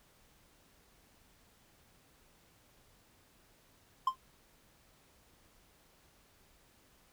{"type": "tone with exponential decay", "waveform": "triangle", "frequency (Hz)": 1046, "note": "C6", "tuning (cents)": -1, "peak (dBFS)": -21, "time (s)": [4.07, 4.16], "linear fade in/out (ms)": 5, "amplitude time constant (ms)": 18, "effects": ["pink hiss -66 dBFS RMS until 7.12 s"]}